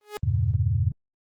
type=tone with exponential growth; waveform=sawtooth; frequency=418.3 Hz; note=G#4; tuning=12 cents sharp; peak=-23 dBFS; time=0.01-0.17 s; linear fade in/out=1 ms; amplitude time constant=34 ms
type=chord; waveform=sine; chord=E diminished seventh; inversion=none; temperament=equal with one note detuned; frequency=82.41 / 98 / 116.54 / 141.34 Hz; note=E2 / G2 / Bb2 / Db3; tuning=0 / 0 / 0 / +34 cents; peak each=-26 / -24 / -25 / -30 dBFS; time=0.23-0.92 s; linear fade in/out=5 ms
effects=Opus 24 kbps